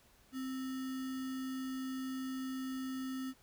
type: tone with sample-and-hold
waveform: sine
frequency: 261.6 Hz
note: C4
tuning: in tune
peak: -37 dBFS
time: 0.32-3.34 s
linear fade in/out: 50 ms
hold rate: 1575 Hz
effects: pink hiss -66 dBFS RMS until 3.42 s